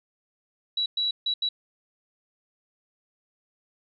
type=tone bursts at uneven times; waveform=sine; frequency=3913 Hz; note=B7; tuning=17 cents flat; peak=-23 dBFS; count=4; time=0.77-0.86 / 0.97-1.11 / 1.26-1.34 / 1.42-1.49 s; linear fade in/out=5 ms; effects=none